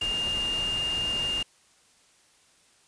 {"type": "tone in noise", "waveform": "sine", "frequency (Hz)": 2816, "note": "F7", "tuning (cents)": 14, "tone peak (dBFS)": -26, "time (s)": [0.01, 1.43], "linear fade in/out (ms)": 5, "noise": "pink", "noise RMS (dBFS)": -37, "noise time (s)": [0.01, 1.43], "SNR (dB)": 8, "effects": ["white hiss -61 dBFS RMS until 2.87 s", "resampled to 22050 Hz"]}